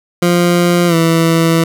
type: tone with pitch glide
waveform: 20% pulse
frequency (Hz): 174.61 to 164.81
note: F3 to E3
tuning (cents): 0 to 0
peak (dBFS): -4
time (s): 0.22-1.64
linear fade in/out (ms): 5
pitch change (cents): -100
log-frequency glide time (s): 0.87-0.95
effects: none